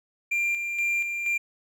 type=tone with tremolo; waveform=triangle; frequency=2383 Hz; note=D7; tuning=25 cents sharp; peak=-21 dBFS; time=0.31-1.38 s; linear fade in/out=10 ms; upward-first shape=square; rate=2.1 Hz; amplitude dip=45%; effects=none